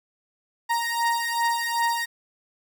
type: beating tone pair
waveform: 30% pulse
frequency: 932.3 / 934.9 Hz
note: A#5 / A#5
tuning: 0 / +5 cents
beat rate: 2.6 Hz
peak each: -23 dBFS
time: 0.69-2.06 s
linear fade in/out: 20 ms
effects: none